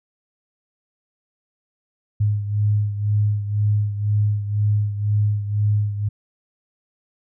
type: beating tone pair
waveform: sine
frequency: 103.83 / 105.83 Hz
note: G#2 / G#2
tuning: 0 / +33 cents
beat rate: 2 Hz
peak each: -18 / -24 dBFS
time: 2.2-6.09 s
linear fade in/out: 10 ms
effects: none